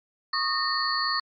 sine tone cluster, 1104 / 1227 / 1834 / 4305 / 4564 Hz, C#6 / D#6 / A#6 / C8 / C#8, -7 / -25 / -29 / +49 / +50 cents, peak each -30 dBFS, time 0.33-1.2 s, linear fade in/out 5 ms, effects MP3 48 kbps

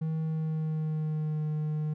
triangle tone with pitch glide, 159.1 to 152.97 Hz, D#3 to D#3, +39 to -29 cents, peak -26 dBFS, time 0.01-1.94 s, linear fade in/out 10 ms, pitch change -68 cents, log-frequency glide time 0.21-1.47 s, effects none

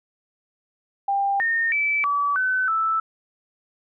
sine tone with pitch steps, 795 / 1832 / 2312 / 1147 / 1515 / 1318 Hz, G5 / A#6 / D7 / D6 / F#6 / E6, +24 / -31 / -28 / -41 / +40 / -1 cents, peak -19 dBFS, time 1.08-3 s, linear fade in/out 5 ms, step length 320 ms, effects none

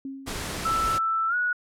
sine tone with exponential decay, 270.4 Hz, C#4, 43 cents flat, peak -30 dBFS, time 0.05-0.79 s, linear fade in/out 2 ms, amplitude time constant 160 ms
pink noise, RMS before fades -32 dBFS, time 0.26-0.99 s, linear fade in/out 20 ms
sine tone with pitch glide, 1325 to 1461.7 Hz, E6 to F#6, +9 to -22 cents, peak -22 dBFS, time 0.65-1.53 s, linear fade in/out 5 ms, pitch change +169 cents, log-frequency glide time 1.28-1.35 s
effects low-pass 11000 Hz 12 dB/octave

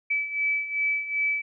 sine beating tone pair, 2300 / 2302.6 Hz, D7 / D7, -37 / -35 cents, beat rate 2.6 Hz, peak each -30 / -25 dBFS, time 0.1-1.42 s, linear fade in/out 10 ms, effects none

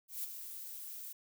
violet noise with ADSR envelope, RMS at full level -38 dBFS, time 0.08-1.13 s, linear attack 160 ms, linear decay 12 ms, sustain -8 dB, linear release 9 ms, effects none

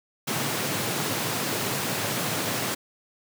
pink high-pass noise, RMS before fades -28 dBFS, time 0.27-2.75 s, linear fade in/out 10 ms, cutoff 100 Hz, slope 96 dB/octave, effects none

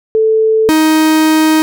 sine / 45% pulse tone pair in turn, 440 / 313.5 Hz, A4 / D#4, 0 / +13 cents, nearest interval tritone, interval 587 cents, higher first, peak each -7 dBFS, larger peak neither, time 0.15-0.69 / 0.69-1.62 s, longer second, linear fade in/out 0 ms, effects none

